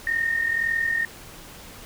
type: tone pair together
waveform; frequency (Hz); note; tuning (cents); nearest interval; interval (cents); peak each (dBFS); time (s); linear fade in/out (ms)
sine; 1834 / 1875.8; A#6 / A#6; -29 / +10; unison; 39; -22 / -28; 0.07-1.05; 2
effects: pink hiss -43 dBFS RMS until 1.85 s